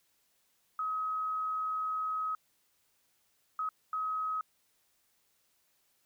sine tone bursts at uneven times, 1271 Hz, D#6, 36 cents sharp, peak -31 dBFS, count 3, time 0.79-2.35 / 3.59-3.69 / 3.93-4.41 s, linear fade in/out 2 ms, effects white hiss -73 dBFS RMS until 6.05 s

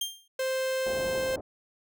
sawtooth tone with exponential decay, 3190 Hz, G7, 30 cents sharp, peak -23 dBFS, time 0.01-0.28 s, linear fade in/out 5 ms, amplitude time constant 57 ms
45% pulse tone, 523.3 Hz, C5, in tune, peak -27 dBFS, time 0.39-1.36 s, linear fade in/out 5 ms
white low-pass noise, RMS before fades -39 dBFS, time 0.86-1.41 s, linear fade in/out 5 ms, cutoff 690 Hz, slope 24 dB/octave
effects none

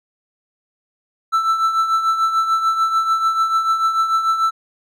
triangle tone with tremolo, 1326 Hz, E6, 10 cents sharp, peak -10 dBFS, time 1.32-4.51 s, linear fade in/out 20 ms, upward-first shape triangle, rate 6.8 Hz, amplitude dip 65%, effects none

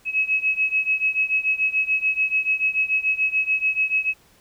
sine beating tone pair, 2564 / 2570.9 Hz, E7 / E7, -49 / -44 cents, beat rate 6.9 Hz, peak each -21 / -23 dBFS, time 0.05-4.14 s, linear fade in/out 50 ms, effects pink hiss -56 dBFS RMS until 4.4 s

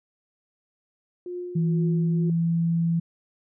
sine tone with tremolo, 356.3 Hz, F4, 35 cents sharp, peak -29 dBFS, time 1.26-2.3 s, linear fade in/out 2 ms, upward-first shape triangle, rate 2.1 Hz, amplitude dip 60%
sine tone with pitch glide, 164.81 to 167.3 Hz, E3 to E3, 0 to +26 cents, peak -20 dBFS, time 1.55-3 s, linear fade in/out 10 ms, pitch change +26 cents, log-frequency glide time 1.8-2.46 s
effects none

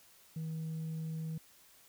sine tone, 160 Hz, D#3, 49 cents sharp, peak -34 dBFS, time 0.36-1.38 s, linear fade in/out 5 ms, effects tanh soft clip ceiling -35 dBFS + white hiss -62 dBFS RMS until 1.88 s

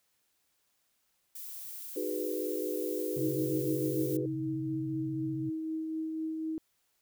violet noise, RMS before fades -43 dBFS, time 1.35-4.17 s, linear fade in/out 5 ms
sine chord, G# minor seventh, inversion second, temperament equal, 311.1 / 370 / 415.3 / 493.9 Hz, D#4 / F#4 / G#4 / B4, 0 / 0 / 0 / 0 cents, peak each -37 dBFS, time 1.96-4.26 s, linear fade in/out 5 ms
sine tone with vibrato, 135 Hz, C#3, 45 cents flat, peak -36 dBFS, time 3.16-5.5 s, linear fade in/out 10 ms, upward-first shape square, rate 15 Hz, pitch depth 68 cents each way
sine tone with tremolo, 317.8 Hz, D#4, 37 cents sharp, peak -31 dBFS, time 3.18-6.58 s, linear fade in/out 0 ms, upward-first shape triangle, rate 4 Hz, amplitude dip 30%
effects white hiss -75 dBFS RMS until 7.01 s

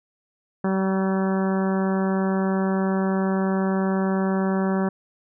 harmonic tone with a mistuned harmonic, 191.4 Hz, G3, 41 cents flat, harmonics 1 / 2 / 3 / 4 / 5 / 6 / 7 / 8 / 9, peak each -21 / -27 / -31 / -33 / -35 / -37 / -38 / -39 / -40 dBFS, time 0.64-4.89 s, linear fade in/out 5 ms, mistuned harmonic 6, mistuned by -21 cents, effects none

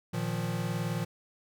square chord, Bb suspended fourth, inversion none, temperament equal, 116.54 / 155.56 / 174.61 Hz, Bb2 / Eb3 / F3, 0 / 0 / 0 cents, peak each -35 / -36 / -35 dBFS, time 0.13-1.05 s, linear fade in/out 10 ms, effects none

